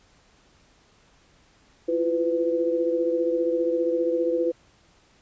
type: tone cluster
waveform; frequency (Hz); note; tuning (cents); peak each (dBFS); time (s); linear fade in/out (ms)
sine; 335.9 / 350.9 / 501; E4 / F4 / B4; +33 / +8 / +25; -26 / -29 / -23; 1.88-4.52; 10
effects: pink hiss -59 dBFS RMS until 5.21 s + resampled to 16000 Hz